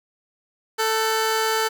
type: tone pair together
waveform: 15% pulse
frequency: 442.7 / 1522 Hz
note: A4 / F#6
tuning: +11 / +48 cents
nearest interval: octave + major sixth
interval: 2137 cents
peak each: -14 / -21 dBFS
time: 0.78-1.69 s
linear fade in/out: 20 ms
effects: none